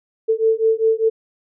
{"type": "beating tone pair", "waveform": "sine", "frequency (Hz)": [443, 448], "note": ["A4", "A4"], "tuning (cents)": [12, 31], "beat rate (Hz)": 5, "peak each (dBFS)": -17, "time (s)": [0.28, 1.1], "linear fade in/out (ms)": 20, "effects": []}